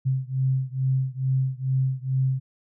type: beating tone pair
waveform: sine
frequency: 130.81 / 133.11 Hz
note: C3 / C3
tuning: 0 / +30 cents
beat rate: 2.3 Hz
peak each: -24 / -25 dBFS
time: 0.05-2.4 s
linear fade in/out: 20 ms
effects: none